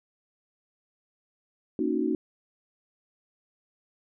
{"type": "chord", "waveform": "sine", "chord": "D# minor seventh", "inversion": "second", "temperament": "equal", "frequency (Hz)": [233.1, 277.2, 311.1, 370], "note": ["A#3", "C#4", "D#4", "F#4"], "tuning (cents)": [0, 0, 0, 0], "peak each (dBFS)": [-31, -30, -28, -30], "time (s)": [1.79, 2.15], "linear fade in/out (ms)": 2, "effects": []}